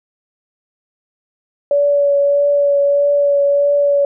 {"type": "tone with vibrato", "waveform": "sine", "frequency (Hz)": 570, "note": "C#5", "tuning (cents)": 48, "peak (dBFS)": -10, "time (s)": [1.71, 4.05], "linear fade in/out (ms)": 2, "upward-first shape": "triangle", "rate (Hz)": 1.6, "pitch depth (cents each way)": 17, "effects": []}